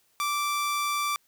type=tone; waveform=sawtooth; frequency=1170 Hz; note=D6; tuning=7 cents flat; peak=-22 dBFS; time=0.2-1.16 s; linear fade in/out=0 ms; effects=white hiss -67 dBFS RMS until 1.27 s